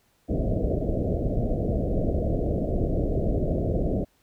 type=low-pass noise; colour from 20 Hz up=pink; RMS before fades=-25 dBFS; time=0.28-4.05 s; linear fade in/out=20 ms; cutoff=680 Hz; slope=96 dB/octave; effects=pink hiss -66 dBFS RMS until 4.22 s